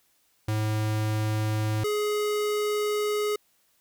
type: tone pair in turn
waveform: square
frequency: 107.8 / 419.2 Hz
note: A2 / G#4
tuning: -35 / +16 cents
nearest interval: 2 octaves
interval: 2351 cents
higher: second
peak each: -25 dBFS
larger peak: neither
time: 0.48-1.84 / 1.84-3.36 s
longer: second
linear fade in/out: 5 ms
effects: white hiss -67 dBFS RMS until 3.8 s

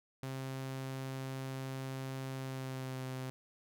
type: tone with pitch glide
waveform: sawtooth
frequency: 132.9 to 130.09 Hz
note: C3 to C3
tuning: +27 to -10 cents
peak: -35 dBFS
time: 0.23-3.3 s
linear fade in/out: 0 ms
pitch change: -37 cents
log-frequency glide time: 2.34-3.03 s
effects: none

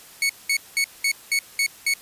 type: tone bursts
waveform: sawtooth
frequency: 2217 Hz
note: C#7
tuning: in tune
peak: -15 dBFS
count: 7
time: 0.22-1.938 s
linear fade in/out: 2 ms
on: 74 ms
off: 200 ms
effects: white hiss -46 dBFS RMS until 2.01 s + resampled to 32000 Hz

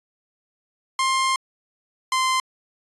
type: tone pair in turn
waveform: sawtooth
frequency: 1057 / 1040 Hz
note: C6 / C6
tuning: +17 / -11 cents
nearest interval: unison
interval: 28 cents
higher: first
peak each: -15 dBFS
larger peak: neither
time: 0.99-1.36 / 2.12-2.4 s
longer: first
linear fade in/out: 2 ms
effects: resampled to 24000 Hz

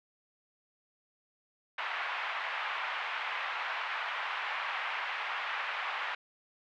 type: band-pass noise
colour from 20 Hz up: pink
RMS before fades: -36 dBFS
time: 1.78-6.15 s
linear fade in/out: 5 ms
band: 860 to 2800 Hz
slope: 24 dB/octave
effects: none

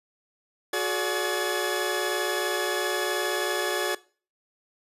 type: tone cluster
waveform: sawtooth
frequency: 364.8 / 423.9 / 577 / 1708 Hz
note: F#4 / G#4 / D5 / G#6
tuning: -24 / +35 / -31 / +48 cents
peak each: -26 / -27 / -28 / -26 dBFS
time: 0.73-3.95 s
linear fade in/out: 5 ms
effects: noise-tail reverb RT60 0.4 s tail -21 dB re dry + resampled to 32000 Hz

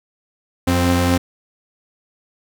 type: tone pair together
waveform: sawtooth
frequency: 88.62 / 261.6 Hz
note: F2 / C4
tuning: +26 / 0 cents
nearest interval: octave + perfect fifth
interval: 1874 cents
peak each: -13 dBFS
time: 0.67-1.18 s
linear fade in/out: 10 ms
effects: none

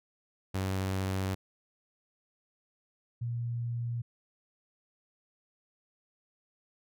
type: tone pair in turn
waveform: sawtooth / sine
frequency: 95.3 / 118.49 Hz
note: G2 / A#2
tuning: -48 / +29 cents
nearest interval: major third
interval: 377 cents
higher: second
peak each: -26 / -31 dBFS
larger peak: first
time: 0.54-1.35 / 3.21-4.02 s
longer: neither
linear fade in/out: 10 ms
effects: none

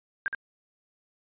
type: tone with echo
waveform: sine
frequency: 1597 Hz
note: G6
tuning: 32 cents sharp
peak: -24 dBFS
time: 0.26-0.28 s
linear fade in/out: 0 ms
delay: 68 ms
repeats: 1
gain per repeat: -5 dB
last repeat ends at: 0.348 s
effects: resampled to 8000 Hz

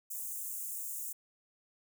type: high-pass noise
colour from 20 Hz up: white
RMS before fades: -40 dBFS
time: 0.1-1.13 s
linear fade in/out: 10 ms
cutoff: 6800 Hz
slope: 48 dB/octave
effects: none

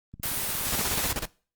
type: click train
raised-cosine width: 5 ms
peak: -29 dBFS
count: 11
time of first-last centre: 0.14-0.728 s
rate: 17 Hz
type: noise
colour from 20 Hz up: white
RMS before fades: -29 dBFS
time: 0.23-1.12 s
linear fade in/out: 5 ms
type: noise with tremolo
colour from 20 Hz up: pink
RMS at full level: -29 dBFS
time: 0.66-1.28 s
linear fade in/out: 50 ms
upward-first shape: square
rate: 16 Hz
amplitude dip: 80%
effects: noise-tail reverb RT60 0.4 s tail -23 dB re dry + Opus 32 kbps

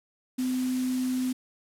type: tone in noise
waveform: sine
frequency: 255.2 Hz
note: C4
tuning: 43 cents flat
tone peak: -25 dBFS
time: 0.38-1.33 s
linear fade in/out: 10 ms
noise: white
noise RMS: -41 dBFS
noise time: 0.38-1.33 s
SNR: +13 dB
effects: low-pass 12000 Hz 12 dB/octave

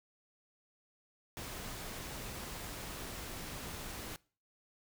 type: noise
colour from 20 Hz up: pink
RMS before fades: -44 dBFS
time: 1.37-4.16 s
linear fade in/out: 0 ms
effects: noise-tail reverb RT60 0.4 s tail -23 dB re dry

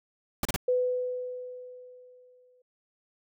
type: noise bursts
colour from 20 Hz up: pink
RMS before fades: -28 dBFS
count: 3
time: 0.43-0.562 s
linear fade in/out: 2 ms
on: 22 ms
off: 33 ms
type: tone with exponential decay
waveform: sine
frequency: 500 Hz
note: B4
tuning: 21 cents sharp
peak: -21 dBFS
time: 0.68-2.62 s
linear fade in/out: 5 ms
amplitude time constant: 420 ms
effects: none

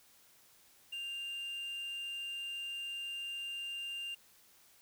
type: tone with quantisation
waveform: triangle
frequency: 2794 Hz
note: F7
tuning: in tune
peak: -37 dBFS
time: 0.92-4.15 s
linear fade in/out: 10 ms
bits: 10
effects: white hiss -64 dBFS RMS until 4.81 s

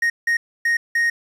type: tone bursts at uneven times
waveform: triangle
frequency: 1864.7 Hz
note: A#6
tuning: in tune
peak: -14 dBFS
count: 4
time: 0.02-0.1 / 0.27-0.37 / 0.65-0.77 / 0.95-1.1 s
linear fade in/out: 5 ms
effects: resampled to 32000 Hz + 8-bit

